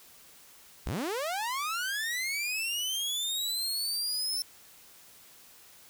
sawtooth linear sweep, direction up, 32.7 to 5340 Hz, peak -27 dBFS, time 0.86-4.42 s, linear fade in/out 0 ms, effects white hiss -55 dBFS RMS until 5.89 s

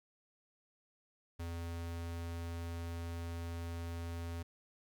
square tone, 84.5 Hz, E2, 43 cents sharp, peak -40 dBFS, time 1.39-4.43 s, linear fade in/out 10 ms, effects 12-bit

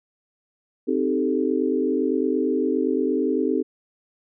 sine chord, A half-diminished seventh, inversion first, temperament equal, 261.6 / 311.1 / 392 / 440 Hz, C4 / Eb4 / G4 / A4, 0 / 0 / 0 / 0 cents, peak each -24 / -25 / -25 / -26 dBFS, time 0.87-3.63 s, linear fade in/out 20 ms, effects none

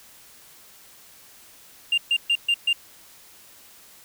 sine tone bursts, 2794 Hz, F7, in tune, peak -15 dBFS, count 5, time 1.92-2.73 s, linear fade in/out 5 ms, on 58 ms, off 130 ms, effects tanh soft clip ceiling -16 dBFS + white hiss -50 dBFS RMS until 4.04 s

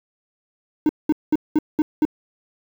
triangle tone bursts, 305.5 Hz, D#4, 32 cents flat, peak -11 dBFS, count 6, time 0.86-2.052 s, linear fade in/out 2 ms, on 32 ms, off 200 ms, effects 7-bit

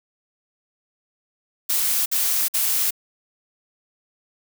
blue noise bursts, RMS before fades -21 dBFS, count 3, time 1.69-2.908 s, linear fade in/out 10 ms, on 370 ms, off 54 ms, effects none

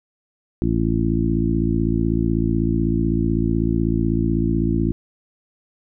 harmonic tone with a mistuned harmonic, 56 Hz, A1, 31 cents sharp, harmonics 1 / 2 / 3 / 4 / 5 / 6, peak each -24 / -24 / -24 / -24 / -24 / -24 dBFS, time 0.62-4.92 s, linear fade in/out 0 ms, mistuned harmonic 1, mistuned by -20 cents, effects none

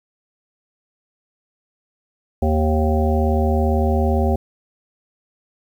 harmonic tone, 77.78 Hz, D#2, in tune, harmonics 1 / 3 / 5 / 7 / 9 / 10, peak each -17 / -22 / -24 / -25 / -27 / -27 dBFS, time 2.42-4.36 s, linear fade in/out 5 ms, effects 8-bit

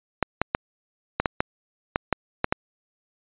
clicks, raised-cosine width 0.5 ms, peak -5 dBFS, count 10, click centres 0.227 / 0.416 / 0.549 / 1.2 / 1.258 / 1.405 / 1.959 / 2.127 / 2.444 / 2.525 s, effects resampled to 8000 Hz

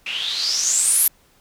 blue noise with low-pass filter sweep, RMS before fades -20 dBFS, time 0.06-1.08 s, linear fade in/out 5 ms, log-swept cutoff 2600 to 12000 Hz, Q 8.4, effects pink hiss -57 dBFS RMS until 1.4 s

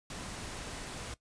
pink noise, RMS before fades -42 dBFS, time 0.1-1.14 s, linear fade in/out 2 ms, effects noise-tail reverb RT60 0.1 s tail -17 dB re dry + resampled to 22050 Hz

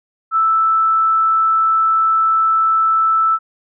sine tone, 1318.5 Hz, E6, in tune, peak -11 dBFS, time 0.31-3.39 s, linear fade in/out 50 ms, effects none

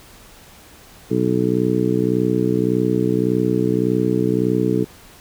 harmonic tone, 61.74 Hz, B1, in tune, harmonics 2 / 3 / 4 / 5 / 6 / 7, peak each -24 / -22 / -24 / -21 / -24 / -22 dBFS, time 1.1-4.85 s, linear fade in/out 20 ms, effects pink hiss -45 dBFS RMS until 5.2 s

